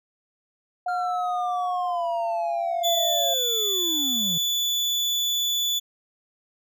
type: tone with pitch glide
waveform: sine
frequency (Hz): 721 to 682.5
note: F#5 to F5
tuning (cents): -45 to -40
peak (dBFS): -24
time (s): 0.86-3.34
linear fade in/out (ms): 5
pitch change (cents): -95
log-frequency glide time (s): 1.87-2.04
type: linear sweep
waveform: triangle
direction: down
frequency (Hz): 1400 to 157.2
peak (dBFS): -28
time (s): 0.88-4.38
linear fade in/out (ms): 5
type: tone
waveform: 35% pulse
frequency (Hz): 3466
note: A7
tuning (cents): -27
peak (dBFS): -20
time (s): 2.83-5.8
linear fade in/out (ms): 20
effects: none

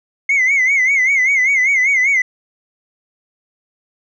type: tone with vibrato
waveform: sine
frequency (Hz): 2122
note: C7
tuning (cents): +24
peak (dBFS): -9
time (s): 0.29-2.22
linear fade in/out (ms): 5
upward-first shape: sine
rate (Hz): 5.1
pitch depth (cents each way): 110
effects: tanh soft clip ceiling -9 dBFS

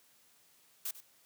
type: noise with echo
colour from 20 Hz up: blue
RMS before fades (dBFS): -37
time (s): 0.85-0.91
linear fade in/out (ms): 5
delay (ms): 96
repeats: 1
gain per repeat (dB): -14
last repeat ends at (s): 1.006
effects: white hiss -66 dBFS RMS until 1.25 s + high-pass 80 Hz 12 dB/octave

